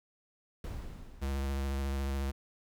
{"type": "noise with exponential decay", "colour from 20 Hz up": "brown", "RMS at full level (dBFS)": -37, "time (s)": [0.64, 2.12], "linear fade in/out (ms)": 2, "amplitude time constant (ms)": 320}
{"type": "tone with vibrato", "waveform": "square", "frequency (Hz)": 68.4, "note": "C#2", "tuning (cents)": -23, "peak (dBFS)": -32, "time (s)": [1.21, 2.32], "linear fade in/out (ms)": 20, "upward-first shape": "square", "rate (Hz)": 14, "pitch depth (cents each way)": 20}
{"effects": []}